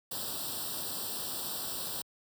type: noise with comb filter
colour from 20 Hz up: white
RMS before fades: -37 dBFS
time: 0.11-2.02 s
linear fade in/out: 5 ms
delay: 0.23 ms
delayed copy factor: +0.95
effects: high-pass 80 Hz 12 dB/octave